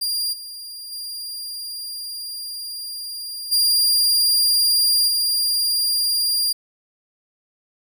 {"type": "tone with level steps", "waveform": "sawtooth", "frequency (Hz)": 4794, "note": "D8", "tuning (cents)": 35, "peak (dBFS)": [-18, -30, -26, -12, -15], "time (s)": [0.01, 6.53], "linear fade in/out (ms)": 10, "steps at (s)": [0.32, 0.91, 3.51, 5.07], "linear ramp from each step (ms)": 20, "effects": []}